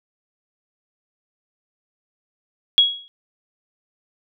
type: tone with exponential decay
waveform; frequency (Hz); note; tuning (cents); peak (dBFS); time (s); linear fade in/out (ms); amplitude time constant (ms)
sine; 3322; G#7; 0; -7; 2.78-3.08; 0; 64
effects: none